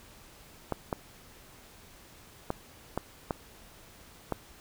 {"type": "clicks", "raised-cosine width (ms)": 1, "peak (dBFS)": -15, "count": 6, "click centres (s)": [0.723, 0.928, 2.504, 2.976, 3.308, 4.323], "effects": ["pink hiss -54 dBFS RMS until 4.6 s"]}